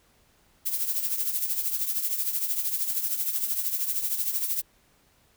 violet noise with tremolo, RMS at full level -25 dBFS, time 0.65-4.62 s, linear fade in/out 20 ms, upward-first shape triangle, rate 13 Hz, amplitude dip 70%, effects pink hiss -63 dBFS RMS until 5.36 s

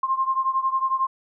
sine beating tone pair, 1056 / 1067 Hz, C6 / C6, +16 / +34 cents, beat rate 11 Hz, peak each -22 / -25 dBFS, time 0.03-1.07 s, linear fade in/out 5 ms, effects none

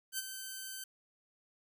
5% pulse tone with ADSR envelope, 1542 Hz, G6, 29 cents flat, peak -22 dBFS, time 0.12-0.84 s, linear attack 65 ms, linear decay 26 ms, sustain -9 dB, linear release 4 ms, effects none

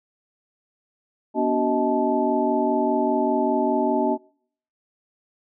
sine tone cluster, 241.7 / 286.7 / 377.4 / 631 / 869 Hz, B3 / D4 / F#4 / D#5 / A5, -37 / -42 / +34 / +24 / -22 cents, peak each -25 dBFS, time 1.34-4.18 s, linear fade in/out 50 ms, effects noise-tail reverb RT60 0.6 s tail -26 dB re dry

